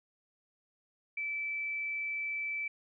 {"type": "tone", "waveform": "sine", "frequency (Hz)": 2317, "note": "D7", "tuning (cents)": -24, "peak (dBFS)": -33, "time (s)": [1.17, 2.68], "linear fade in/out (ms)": 5, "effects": []}